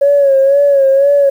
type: tone with vibrato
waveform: sine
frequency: 554.4 Hz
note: C#5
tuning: in tune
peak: -5 dBFS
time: 0.01-1.3 s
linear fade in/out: 10 ms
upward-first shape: sine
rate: 2 Hz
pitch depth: 54 cents each way
effects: tanh soft clip ceiling -1 dBFS + 7-bit